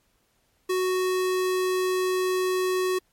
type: tone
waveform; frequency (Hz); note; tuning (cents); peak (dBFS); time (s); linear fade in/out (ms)
square; 370; F#4; 0; -23; 0.69-2.99; 10
effects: pink hiss -68 dBFS RMS until 3.12 s + MP3 64 kbps